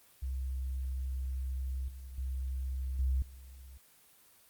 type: tone with level steps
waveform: sine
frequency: 65.3 Hz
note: C2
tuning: 3 cents flat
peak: -33 / -42 / -33 / -27 / -47 dBFS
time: 0.22-3.78 s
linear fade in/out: 10 ms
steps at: 1.88 / 2.18 / 2.99 / 3.22 s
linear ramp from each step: 2 ms
effects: white hiss -62 dBFS RMS until 4.49 s + Opus 24 kbps